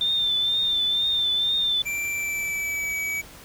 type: tone with vibrato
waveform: sine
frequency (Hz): 3579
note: A7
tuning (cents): +29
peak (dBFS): -20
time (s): 0.01-1.82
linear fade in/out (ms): 2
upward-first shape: triangle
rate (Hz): 2.1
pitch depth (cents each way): 49
type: tone with pitch glide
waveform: square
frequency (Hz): 2349 to 2279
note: D7 to C#7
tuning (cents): 0 to +47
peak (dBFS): -26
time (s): 1.85-3.22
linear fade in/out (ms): 20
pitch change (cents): -53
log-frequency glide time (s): 2.09-2.94
effects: pink hiss -45 dBFS RMS until 3.44 s